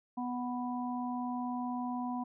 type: harmonic tone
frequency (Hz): 246.9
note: B3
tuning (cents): 0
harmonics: 1 / 3 / 4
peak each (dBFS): -35 / -40 / -41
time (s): 0.17-2.24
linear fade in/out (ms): 10
effects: none